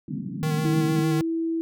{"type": "band-pass noise", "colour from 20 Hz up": "white", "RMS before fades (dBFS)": -31, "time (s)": [0.08, 1.02], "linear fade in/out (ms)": 5, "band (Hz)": [130, 260], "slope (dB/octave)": 48}
{"type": "tone with vibrato", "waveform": "square", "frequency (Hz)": 154.3, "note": "D#3", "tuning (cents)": -14, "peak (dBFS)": -23, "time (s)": [0.43, 1.21], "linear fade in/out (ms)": 0, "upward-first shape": "square", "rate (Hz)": 6.6, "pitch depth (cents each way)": 22}
{"type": "tone with pitch glide", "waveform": "sine", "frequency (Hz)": [323.9, 328.4], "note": ["E4", "E4"], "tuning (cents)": [-30, -6], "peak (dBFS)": -23, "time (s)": [0.65, 1.61], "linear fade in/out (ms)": 0, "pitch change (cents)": 24, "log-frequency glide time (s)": [0.86, 1.28]}
{"effects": []}